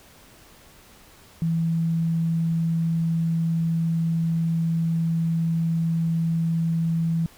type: tone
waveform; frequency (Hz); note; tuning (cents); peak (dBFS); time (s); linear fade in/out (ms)
sine; 164.81; E3; 0; -20; 1.42-7.26; 0
effects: pink hiss -51 dBFS RMS until 7.37 s